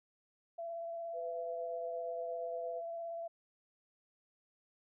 sine tone with vibrato, 673 Hz, E5, 36 cents sharp, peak -39 dBFS, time 0.58-3.28 s, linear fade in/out 10 ms, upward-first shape square, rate 17 Hz, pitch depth 12 cents each way
sine tone with tremolo, 502 Hz, B4, 28 cents sharp, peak -39 dBFS, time 1.13-2.82 s, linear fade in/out 50 ms, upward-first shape triangle, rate 8.6 Hz, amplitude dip 40%
effects none

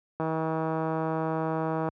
click train, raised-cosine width 1 ms, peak -16 dBFS, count 271, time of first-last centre 0.2-1.887 s, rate 160 Hz, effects high-pass 80 Hz 12 dB/octave

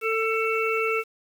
harmonic tone, 445.4 Hz, A4, 21 cents sharp, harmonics 1 / 3 / 5 / 6, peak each -25 / -28 / -30 / -29 dBFS, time 0.01-1.04 s, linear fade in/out 50 ms, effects 8-bit

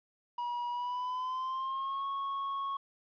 triangle tone with pitch glide, 964 to 1101 Hz, B5 to C#6, -42 to -12 cents, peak -31 dBFS, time 0.38-2.77 s, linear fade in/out 5 ms, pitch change +230 cents, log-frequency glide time 0.69-2.04 s, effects resampled to 11025 Hz + 11-bit

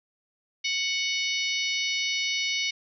harmonic tone with a mistuned harmonic, 740 Hz, F#5, in tune, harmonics 3 / 4 / 5 / 6 / 7 / 8, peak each -29 / -31 / -33 / -35 / -36 / -37 dBFS, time 0.64-2.71 s, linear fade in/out 10 ms, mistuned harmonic 8, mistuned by -20 cents, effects none

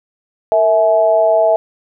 sine tone with amplitude modulation, 652 Hz, E5, 19 cents flat, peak -5 dBFS, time 0.52-1.56 s, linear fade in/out 0 ms, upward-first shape sine, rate 195 Hz, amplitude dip 80%, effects none

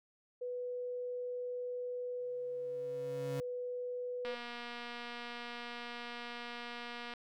sine tone, 493.9 Hz, B4, in tune, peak -37 dBFS, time 0.41-4.35 s, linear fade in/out 10 ms
35% pulse tone with exponential growth, 138.59 Hz, C#3, in tune, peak -35 dBFS, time 2.2-3.4 s, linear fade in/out 0 ms, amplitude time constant 260 ms
click train, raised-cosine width 0.3 ms, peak -29 dBFS, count 691, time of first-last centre 4.25-7.137 s, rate 239 Hz
effects none

